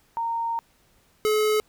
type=tone pair in turn; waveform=sine / square; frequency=923 / 427.9 Hz; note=A#5 / A4; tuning=-17 / -48 cents; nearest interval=octave + minor second; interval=1331 cents; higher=first; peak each=-24 / -20 dBFS; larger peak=second; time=0.17-0.59 / 1.25-1.6 s; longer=first; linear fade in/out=0 ms; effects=pink hiss -62 dBFS RMS until 1.68 s